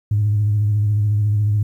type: tone with vibrato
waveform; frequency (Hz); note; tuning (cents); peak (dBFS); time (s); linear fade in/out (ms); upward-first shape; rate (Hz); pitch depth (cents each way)
sine; 104.6; G#2; +13; -13; 0.11-1.63; 5; sine; 14; 41
effects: tanh soft clip ceiling -10 dBFS + 9-bit